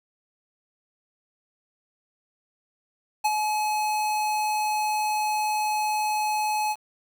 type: tone with ADSR envelope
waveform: square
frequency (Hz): 851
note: G#5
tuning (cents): +42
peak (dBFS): -19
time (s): 3.24-6.76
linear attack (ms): 14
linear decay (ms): 37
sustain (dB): -5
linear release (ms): 48
effects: 8-bit